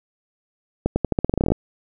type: accelerating click train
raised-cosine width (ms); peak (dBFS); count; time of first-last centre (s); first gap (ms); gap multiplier
2; -5; 15; 0.86-1.52; 100; 0.87
effects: none